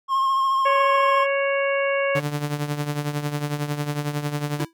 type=tone with vibrato; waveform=triangle; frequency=1073 Hz; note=C6; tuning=43 cents sharp; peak=-16 dBFS; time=0.08-1.27 s; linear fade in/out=50 ms; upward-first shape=triangle; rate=14 Hz; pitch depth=28 cents each way
type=harmonic tone; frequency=554.4 Hz; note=C#5; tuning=in tune; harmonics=1 / 2 / 3 / 4 / 5; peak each=-21 / -29 / -29 / -28 / -32 dBFS; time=0.65-2.2 s; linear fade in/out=10 ms
type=tone with tremolo; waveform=sawtooth; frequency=146.83 Hz; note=D3; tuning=in tune; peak=-17 dBFS; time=2.15-4.65 s; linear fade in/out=5 ms; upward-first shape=triangle; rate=11 Hz; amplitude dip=75%
type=tone with exponential decay; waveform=square; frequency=329.6 Hz; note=E4; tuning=in tune; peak=-23 dBFS; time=4.6-4.73 s; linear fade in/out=1 ms; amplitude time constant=27 ms
effects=none